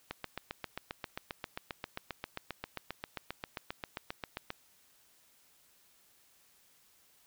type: click train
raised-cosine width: 0.3 ms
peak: -21 dBFS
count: 34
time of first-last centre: 0.11-4.504 s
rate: 7.51 Hz
effects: white hiss -66 dBFS RMS until 7.26 s